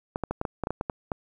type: clicks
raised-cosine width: 1 ms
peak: -14 dBFS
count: 11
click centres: 0.159 / 0.237 / 0.31 / 0.414 / 0.452 / 0.637 / 0.671 / 0.706 / 0.811 / 0.898 / 1.118 s
effects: 9-bit